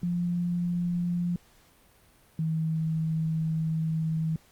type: tone pair in turn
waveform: sine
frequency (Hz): 174.61 / 159.94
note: F3 / D#3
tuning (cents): 0 / +48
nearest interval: major second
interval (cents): 152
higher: first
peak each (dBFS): -25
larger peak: neither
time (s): 0.03-1.36 / 2.39-4.36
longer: second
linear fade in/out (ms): 2
effects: pink hiss -60 dBFS RMS until 4.51 s + Opus 48 kbps